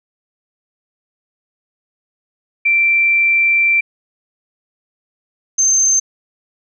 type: tone pair in turn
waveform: sine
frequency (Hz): 2349 / 6283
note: D7 / G8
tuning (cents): 0 / +3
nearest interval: octave + perfect fourth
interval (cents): 1703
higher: second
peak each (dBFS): -10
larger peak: neither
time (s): 2.65-3.81 / 5.58-6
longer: first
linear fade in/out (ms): 10
effects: none